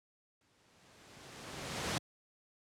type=noise with exponential growth; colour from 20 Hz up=pink; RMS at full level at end=-33 dBFS; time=0.41-1.98 s; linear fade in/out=1 ms; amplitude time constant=340 ms; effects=high-pass 100 Hz 12 dB/octave + low-pass 8000 Hz 12 dB/octave